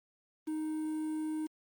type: tone with quantisation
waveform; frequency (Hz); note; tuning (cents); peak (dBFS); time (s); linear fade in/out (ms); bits
triangle; 311.1; D#4; 0; -31; 0.47-1.47; 10; 9
effects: Opus 32 kbps